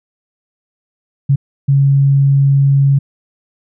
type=tone bursts at uneven times; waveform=sine; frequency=138.59 Hz; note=C#3; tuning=in tune; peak=-7 dBFS; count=2; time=1.29-1.36 / 1.68-2.99 s; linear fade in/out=10 ms; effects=none